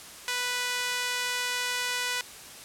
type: tone with high-pass filter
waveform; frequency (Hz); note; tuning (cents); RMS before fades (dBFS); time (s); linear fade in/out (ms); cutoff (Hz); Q
sawtooth; 493.9; B4; 0; -30; 0.28-2.21; 0; 1700; 0.83
effects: white hiss -45 dBFS RMS until 2.64 s + low-pass 11000 Hz 12 dB/octave